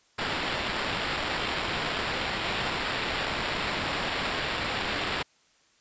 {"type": "noise with sample-and-hold", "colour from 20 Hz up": "white", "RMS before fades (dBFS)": -30, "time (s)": [0.18, 5.23], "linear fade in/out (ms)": 10, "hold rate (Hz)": 6300, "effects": ["white hiss -64 dBFS RMS until 5.8 s", "resampled to 16000 Hz"]}